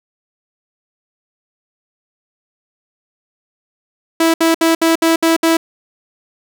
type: tone bursts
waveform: sawtooth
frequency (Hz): 328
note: E4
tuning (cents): -9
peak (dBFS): -6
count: 7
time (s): 4.2-5.57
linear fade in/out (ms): 5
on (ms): 140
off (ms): 65
effects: none